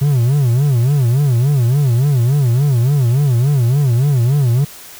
triangle tone with vibrato, 130.81 Hz, C3, in tune, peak -8 dBFS, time 0.01-4.65 s, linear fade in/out 10 ms, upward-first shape sine, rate 3.5 Hz, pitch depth 210 cents each way, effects white hiss -36 dBFS RMS until 4.99 s

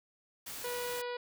white noise, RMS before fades -43 dBFS, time 0.46-1.02 s, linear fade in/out 10 ms
harmonic tone, 487.7 Hz, B4, 22 cents flat, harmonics 1 / 2 / 3 / 4 / 5 / 6 / 7 / 8 / 9 / 10, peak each -37 / -43 / -47 / -49 / -51 / -53 / -54 / -55 / -56 / -57 dBFS, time 0.64-1.17 s, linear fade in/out 5 ms
effects none

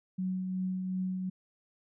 sine tone with tremolo, 185.8 Hz, F#3, 7 cents sharp, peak -29 dBFS, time 0.18-1.3 s, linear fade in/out 10 ms, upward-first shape triangle, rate 2.7 Hz, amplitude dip 35%, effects none

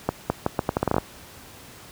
accelerating click train, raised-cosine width 1 ms, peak -6 dBFS, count 12, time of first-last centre 0.09-0.982 s, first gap 210 ms, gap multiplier 0.78, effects pink hiss -45 dBFS RMS until 1.91 s + high-pass 60 Hz 12 dB/octave

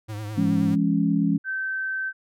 square tone with vibrato, 105.9 Hz, G#2, 34 cents sharp, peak -31 dBFS, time 0.08-0.76 s, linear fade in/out 20 ms, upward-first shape triangle, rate 9.5 Hz, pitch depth 73 cents each way
sine chord, Db major, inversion first, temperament equal with one note detuned, 170.13 / 207.7 / 277.2 Hz, F3 / Ab3 / Db4, -45 / 0 / 0 cents, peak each -23 dBFS, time 0.37-1.38 s, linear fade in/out 10 ms
sine tone, 1545 Hz, G6, 26 cents flat, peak -25 dBFS, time 1.44-2.13 s, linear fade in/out 50 ms
effects none

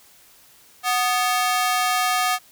sawtooth ring-modulated tone, 987.8 Hz, B5, in tune, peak -12 dBFS, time 0.83-2.39 s, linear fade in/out 50 ms, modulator 251 Hz, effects white hiss -52 dBFS RMS until 2.51 s

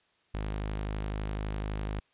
sawtooth tone, 51.91 Hz, G#1, in tune, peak -28 dBFS, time 0.34-2 s, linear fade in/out 5 ms, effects white hiss -69 dBFS RMS until 2.13 s + resampled to 8000 Hz

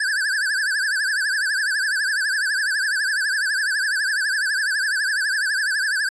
square tone with vibrato, 1623 Hz, G#6, 40 cents flat, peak -20 dBFS, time 0-6.09 s, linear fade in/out 5 ms, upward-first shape triangle, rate 12 Hz, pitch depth 170 cents each way, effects resampled to 24000 Hz

